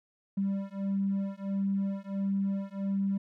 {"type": "beating tone pair", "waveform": "triangle", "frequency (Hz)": [195.7, 197.2], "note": ["G3", "G3"], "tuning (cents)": [-3, 11], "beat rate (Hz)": 1.5, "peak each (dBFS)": -28, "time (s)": [0.37, 3.18], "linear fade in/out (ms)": 10, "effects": ["tanh soft clip ceiling -24 dBFS"]}